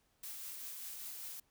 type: noise with tremolo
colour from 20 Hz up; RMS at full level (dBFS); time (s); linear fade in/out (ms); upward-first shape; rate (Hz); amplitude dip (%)
blue; -45; 0.23-1.4; 5; sine; 5.1; 25
effects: pink hiss -75 dBFS RMS until 1.5 s